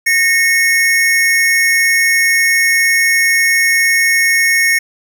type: tone pair together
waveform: square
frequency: 1841 / 2189 Hz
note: A#6 / C#7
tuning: -22 / -22 cents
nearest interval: minor third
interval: 300 cents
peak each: -13 dBFS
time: 0.06-4.79 s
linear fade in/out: 10 ms
effects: none